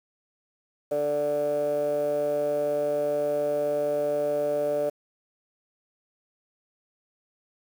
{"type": "tone with band-pass filter", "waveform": "15% pulse", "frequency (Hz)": 146.83, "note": "D3", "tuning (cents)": 0, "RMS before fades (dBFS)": -26, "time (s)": [0.91, 4.9], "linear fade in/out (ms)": 10, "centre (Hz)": 550, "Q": 8.8, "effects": ["8-bit"]}